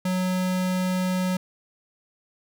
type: tone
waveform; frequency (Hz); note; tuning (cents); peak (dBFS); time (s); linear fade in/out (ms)
square; 184.1; F#3; -8; -23; 0.05-1.37; 5
effects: none